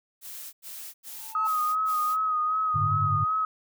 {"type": "noise bursts", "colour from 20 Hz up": "blue", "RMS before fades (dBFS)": -40, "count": 5, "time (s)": [0.21, 2.17], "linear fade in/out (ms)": 50, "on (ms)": 320, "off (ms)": 90}
{"type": "tone with exponential growth", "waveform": "triangle", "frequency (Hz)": 885, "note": "A5", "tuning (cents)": 10, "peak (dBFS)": -28, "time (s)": [1.06, 1.47], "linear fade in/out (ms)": 2, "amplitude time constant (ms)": 88}
{"type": "tone with vibrato", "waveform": "sine", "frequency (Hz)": 1258, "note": "D#6", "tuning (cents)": 19, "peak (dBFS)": -23, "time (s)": [1.35, 3.45], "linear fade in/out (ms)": 2, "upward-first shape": "sine", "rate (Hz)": 2.6, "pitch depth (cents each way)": 36}
{"type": "chord", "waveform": "sine", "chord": "G suspended second", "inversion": "none", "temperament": "equal with one note detuned", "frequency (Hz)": [98, 108.05, 146.83], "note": ["G2", "A2", "D3"], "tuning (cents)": [0, -31, 0], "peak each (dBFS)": -30, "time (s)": [2.74, 3.25], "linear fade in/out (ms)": 20}
{"effects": []}